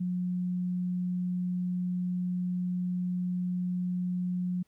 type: tone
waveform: sine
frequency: 180 Hz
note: F#3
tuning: 47 cents flat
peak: -28 dBFS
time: 0-4.63 s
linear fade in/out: 10 ms
effects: pink hiss -73 dBFS RMS until 4.67 s